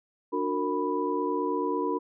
sine tone cluster, 295.8 / 365 / 459.6 / 988 Hz, D4 / F#4 / A#4 / B5, +13 / -24 / -25 / 0 cents, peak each -31 dBFS, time 0.32-1.99 s, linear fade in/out 20 ms, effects none

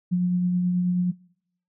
sine tone with tremolo, 179 Hz, F3, 43 cents sharp, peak -18 dBFS, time 0.11-1.12 s, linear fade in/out 20 ms, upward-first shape triangle, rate 9.3 Hz, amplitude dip 25%, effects noise-tail reverb RT60 0.7 s tail -24 dB re dry

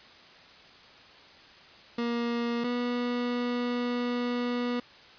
30% pulse tone pair in turn, 236.2 / 243.4 Hz, A#3 / B3, +23 / -25 cents, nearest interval minor second, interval 52 cents, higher second, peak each -25 dBFS, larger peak neither, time 1.98-2.64 / 2.64-4.8 s, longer second, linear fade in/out 5 ms, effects white hiss -52 dBFS RMS until 5.18 s + resampled to 11025 Hz

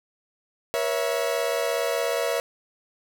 40% pulse chord, A# diminished, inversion none, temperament equal with one note detuned, 477.6 / 554.4 / 659.3 Hz, A#4 / C#5 / E5, +42 / 0 / 0 cents, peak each -27 dBFS, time 0.74-2.4 s, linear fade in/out 0 ms, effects none

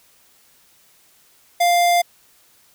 square tone, 698.5 Hz, F5, in tune, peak -14 dBFS, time 1.6-2.02 s, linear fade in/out 10 ms, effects white hiss -55 dBFS RMS until 2.74 s

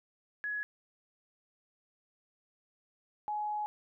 sine tone pair in turn, 1683 / 841.5 Hz, G#6 / G#5, +23 / +23 cents, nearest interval octave, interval 1200 cents, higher first, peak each -33 / -32 dBFS, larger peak second, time 0.44-0.63 / 3.28-3.66 s, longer second, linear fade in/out 0 ms, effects none

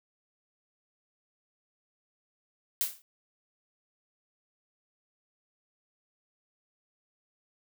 blue noise with exponential decay, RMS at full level -25 dBFS, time 2.81-3.02 s, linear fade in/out 0 ms, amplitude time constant 45 ms, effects none

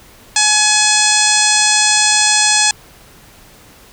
harmonic tone, 847 Hz, G#5, 34 cents sharp, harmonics 1 / 2 / 3 / 4 / 5 / 6 / 7 / 8 / 9 / 10, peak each -19 / -19 / -19 / -19 / -19 / -19 / -19 / -19 / -19 / -19 dBFS, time 0.36-2.71 s, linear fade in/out 2 ms, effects pink hiss -43 dBFS RMS until 3.92 s

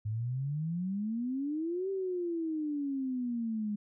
sine exponential two-way sweep, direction up then down, 103.83 to 392 to 205.1 Hz, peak -31 dBFS, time 0.05-3.76 s, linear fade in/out 10 ms, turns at 1.9 s, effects none

